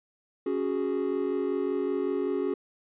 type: chord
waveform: triangle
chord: C# suspended fourth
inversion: none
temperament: equal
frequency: 277.2 / 370 / 415.3 Hz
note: C#4 / F#4 / G#4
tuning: 0 / 0 / 0 cents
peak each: -29 / -27 / -28 dBFS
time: 0.46-2.54 s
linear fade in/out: 5 ms
effects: tanh soft clip ceiling -17 dBFS + resampled to 8000 Hz